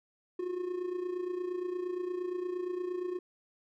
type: tone with amplitude modulation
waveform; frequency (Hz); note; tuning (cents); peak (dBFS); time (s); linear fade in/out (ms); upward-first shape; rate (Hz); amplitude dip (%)
triangle; 360; F#4; -47; -28; 0.39-3.19; 5; sine; 28.6; 65
effects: none